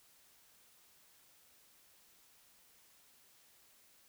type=silence; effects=white hiss -66 dBFS RMS until 4.08 s